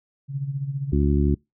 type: tone with tremolo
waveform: sine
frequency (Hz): 138.59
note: C#3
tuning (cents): 0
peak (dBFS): -22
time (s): 0.28-0.95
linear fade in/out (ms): 50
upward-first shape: sine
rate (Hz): 15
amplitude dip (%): 65
type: harmonic tone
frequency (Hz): 71.6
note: D2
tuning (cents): -43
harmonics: 1 / 2 / 3 / 4 / 5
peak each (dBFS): -20 / -23 / -25 / -26 / -27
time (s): 0.92-1.35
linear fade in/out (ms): 10
effects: noise-tail reverb RT60 0.2 s tail -26 dB re dry